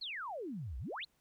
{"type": "exponential two-way sweep", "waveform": "sine", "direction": "down then up", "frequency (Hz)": [4502, 55.9, 4502], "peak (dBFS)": -39, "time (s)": [0.01, 1.05], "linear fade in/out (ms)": 10, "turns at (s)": 0.78, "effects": ["pink hiss -75 dBFS RMS until 1.2 s"]}